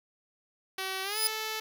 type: tone with pitch glide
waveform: 5% pulse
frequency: 380.6 to 437.2 Hz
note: F#4 to A4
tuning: +49 to -11 cents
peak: -21 dBFS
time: 0.78-1.6 s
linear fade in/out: 5 ms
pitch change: +240 cents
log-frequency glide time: 1.03-1.18 s
type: tone with exponential growth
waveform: 15% pulse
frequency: 5000 Hz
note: D#8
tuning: 8 cents sharp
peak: -16 dBFS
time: 0.92-1.27 s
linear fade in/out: 0 ms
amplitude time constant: 75 ms
effects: none